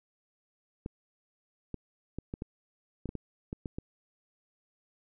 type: clicks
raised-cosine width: 3 ms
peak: -23 dBFS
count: 11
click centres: 0.861 / 1.743 / 2.186 / 2.339 / 2.421 / 3.057 / 3.091 / 3.153 / 3.529 / 3.658 / 3.785 s
effects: none